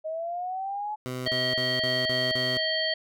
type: linear sweep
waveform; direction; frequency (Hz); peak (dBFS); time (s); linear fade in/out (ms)
sine; up; 622.3 to 855; -29; 0.04-0.96; 20
type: tone bursts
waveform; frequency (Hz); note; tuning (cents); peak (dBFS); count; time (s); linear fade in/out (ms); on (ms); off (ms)
15% pulse; 127.1; C3; -50; -25; 6; 1.06-2.575; 0; 220; 39
type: harmonic tone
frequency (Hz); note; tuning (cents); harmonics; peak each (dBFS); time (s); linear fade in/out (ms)
636; D#5; +38; 1 / 3 / 5 / 7; -30 / -30 / -30 / -30; 1.26-2.94; 5
effects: none